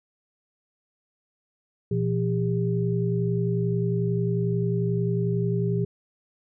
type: tone cluster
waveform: sine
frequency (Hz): 120.1 / 171.3 / 401.6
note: B2 / F3 / G4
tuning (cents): -48 / -33 / +42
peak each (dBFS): -25 / -26 / -28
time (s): 1.91-5.85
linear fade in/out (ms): 5
effects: none